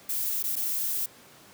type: noise with dropouts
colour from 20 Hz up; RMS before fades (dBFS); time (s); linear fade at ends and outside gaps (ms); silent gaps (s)
violet; -29; 0.09-1.06; 5; 0.428-0.438 / 0.557-0.564
effects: pink hiss -52 dBFS RMS until 1.53 s + high-pass 150 Hz 12 dB/octave